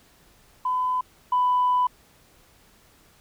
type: tone pair in turn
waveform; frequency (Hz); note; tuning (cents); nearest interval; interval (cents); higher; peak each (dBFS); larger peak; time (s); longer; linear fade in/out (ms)
sine; 1008 / 995.3; B5 / B5; +35 / +13; unison; 22; first; -21 / -17; second; 0.65-1.01 / 1.32-1.87; second; 5
effects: tanh soft clip ceiling -14 dBFS + pink hiss -57 dBFS RMS until 3.2 s